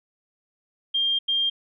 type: tone bursts at uneven times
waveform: sine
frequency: 3200 Hz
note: G7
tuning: 35 cents sharp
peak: -20 dBFS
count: 2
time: 0.94-1.19 / 1.28-1.5 s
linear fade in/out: 10 ms
effects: none